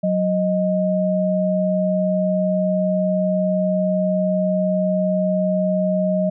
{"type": "tone pair together", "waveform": "sine", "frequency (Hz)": [185.01, 622.3], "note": ["F#3", "D#5"], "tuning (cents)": [0, 0], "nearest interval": "octave + major sixth", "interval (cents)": 2100, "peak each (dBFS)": -19, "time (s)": [0.03, 6.3], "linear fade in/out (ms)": 10, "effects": []}